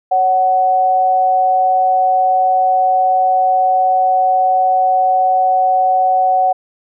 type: tone pair together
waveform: sine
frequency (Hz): 554.4 / 746.9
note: C#5 / F#5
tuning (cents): 0 / +16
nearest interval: perfect fourth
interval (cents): 516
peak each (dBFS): -20 / -10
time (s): 0.11-6.53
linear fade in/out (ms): 10
effects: none